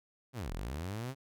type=linear two-way sweep; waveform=sawtooth; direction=down then up; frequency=138.59 to 35.13 to 138.59 Hz; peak=-33 dBFS; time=0.33-1.15 s; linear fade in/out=50 ms; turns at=0.52 s; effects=none